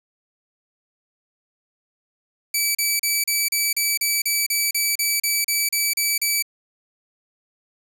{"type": "tone bursts", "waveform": "10% pulse", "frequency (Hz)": 2302, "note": "D7", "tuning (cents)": -35, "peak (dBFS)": -10, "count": 16, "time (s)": [2.54, 6.425], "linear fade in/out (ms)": 5, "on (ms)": 210, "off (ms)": 35, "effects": []}